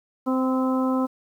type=harmonic tone with a mistuned harmonic; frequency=260 Hz; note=C4; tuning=11 cents flat; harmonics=1 / 2 / 3 / 4 / 5; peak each=-21 / -28 / -34 / -31 / -33 dBFS; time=0.26-1.07 s; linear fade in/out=20 ms; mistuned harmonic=4; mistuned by=-17 cents; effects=9-bit